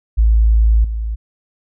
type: tone with level steps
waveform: sine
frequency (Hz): 55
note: A1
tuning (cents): 0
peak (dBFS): -8 / -18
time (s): 0.17-1.16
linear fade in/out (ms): 20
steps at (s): 0.84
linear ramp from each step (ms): 5
effects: none